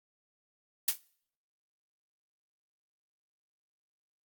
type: noise with exponential decay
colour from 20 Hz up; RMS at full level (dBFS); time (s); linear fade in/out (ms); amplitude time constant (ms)
blue; -21; 0.88-0.99; 5; 22
effects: noise-tail reverb RT60 0.6 s tail -24 dB re dry + Opus 48 kbps